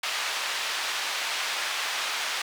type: band-pass noise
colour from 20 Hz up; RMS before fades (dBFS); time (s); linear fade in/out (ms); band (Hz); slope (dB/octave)
white; -30; 0.03-2.42; 5; 830 to 3800; 12
effects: none